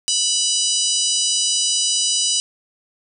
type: harmonic tone with a mistuned harmonic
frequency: 985 Hz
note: B5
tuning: 5 cents flat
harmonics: 3 / 4 / 5 / 6 / 7 / 8 / 9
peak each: -23 / -26 / -23 / -23 / -27 / -27 / -25 dBFS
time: 0.08-2.4 s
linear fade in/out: 0 ms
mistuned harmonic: 8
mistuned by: +26 cents
effects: none